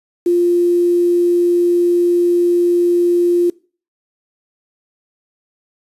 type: tone with quantisation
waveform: sine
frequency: 349.2 Hz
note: F4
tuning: in tune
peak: -10 dBFS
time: 0.26-3.5 s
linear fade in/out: 5 ms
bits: 6
effects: noise-tail reverb RT60 0.4 s tail -23 dB re dry + resampled to 32000 Hz